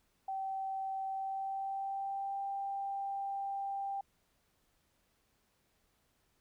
sine tone with pitch glide, 772 to 790 Hz, G5 to G5, -27 to +13 cents, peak -35 dBFS, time 0.28-4.01 s, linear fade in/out 5 ms, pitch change +40 cents, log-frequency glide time 1.09-2.41 s, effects pink hiss -75 dBFS RMS until 6.4 s

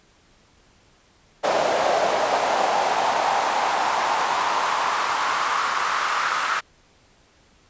brown noise with high-pass filter sweep, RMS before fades -22 dBFS, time 1.43-6.61 s, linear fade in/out 20 ms, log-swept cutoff 620 to 1300 Hz, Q 3.3, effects pink hiss -57 dBFS RMS until 7.69 s + resampled to 16000 Hz

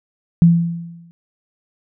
sine tone with exponential decay, 169.2 Hz, E3, 45 cents sharp, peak -4 dBFS, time 0.42-1.11 s, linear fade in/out 0 ms, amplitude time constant 150 ms, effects none

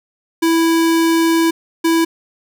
square tone pair in turn, 329.6 / 329.6 Hz, E4 / E4, 0 / 0 cents, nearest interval unison, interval 0 cents, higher neither, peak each -12 dBFS, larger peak neither, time 0.42-1.51 / 1.84-2.05 s, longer first, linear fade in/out 10 ms, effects none

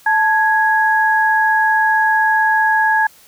sine tone pair together, 876.7 / 1661.2 Hz, A5 / G#6, -7 / 0 cents, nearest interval major seventh, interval 1107 cents, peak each -14 dBFS, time 0.06-3.07 s, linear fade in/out 5 ms, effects white hiss -47 dBFS RMS until 3.27 s

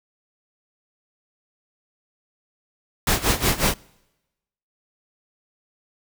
pink noise with tremolo, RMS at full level -18 dBFS, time 3.07-3.74 s, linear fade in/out 2 ms, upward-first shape sine, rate 5.5 Hz, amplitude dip 85%, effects noise-tail reverb RT60 1.0 s tail -26 dB re dry

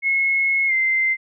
sine tone with pitch glide, 2175 to 2080 Hz, C#7 to C7, -33 to -11 cents, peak -16 dBFS, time 0.02-1.17 s, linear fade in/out 50 ms, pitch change -78 cents, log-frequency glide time 0.67-0.73 s, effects none

